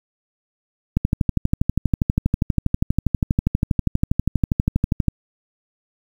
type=click train; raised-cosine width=5 ms; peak=-4 dBFS; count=52; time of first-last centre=0.97-5.083 s; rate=12.4 Hz; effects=7-bit